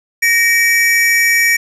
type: tone pair together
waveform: square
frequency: 1864.7 / 2297 Hz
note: A#6 / D7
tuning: 0 / -39 cents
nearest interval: major third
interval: 361 cents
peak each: -13 dBFS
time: 0.22-1.57 s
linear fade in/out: 10 ms
effects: resampled to 32000 Hz + 7-bit